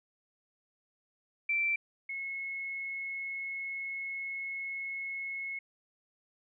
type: tone pair in turn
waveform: sine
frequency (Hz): 2342 / 2181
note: D7 / C#7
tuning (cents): -5 / -29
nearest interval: minor second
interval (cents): 124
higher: first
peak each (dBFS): -27 / -35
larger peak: first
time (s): 1.49-1.76 / 2.09-5.59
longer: second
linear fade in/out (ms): 5
effects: none